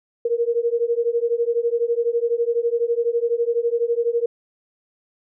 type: beating tone pair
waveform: sine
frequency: 464.2 / 476.2 Hz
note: A#4 / A#4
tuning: -7 / +37 cents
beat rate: 12 Hz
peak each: -21 dBFS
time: 0.25-4.26 s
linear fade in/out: 5 ms
effects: none